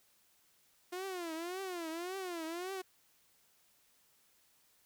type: tone with vibrato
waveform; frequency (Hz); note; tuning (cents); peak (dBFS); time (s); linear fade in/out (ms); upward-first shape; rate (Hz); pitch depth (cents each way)
sawtooth; 351.4; F4; +11; -35; 0.92-2.82; 10; triangle; 1.8; 190
effects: white hiss -70 dBFS RMS until 4.85 s